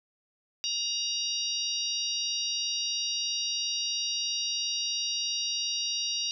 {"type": "harmonic tone", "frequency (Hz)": 943, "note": "A#5", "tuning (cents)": 20, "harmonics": [3, 4, 5, 6], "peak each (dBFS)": [-34, -34, -34, -34], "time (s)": [0.64, 6.31], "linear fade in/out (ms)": 0, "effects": []}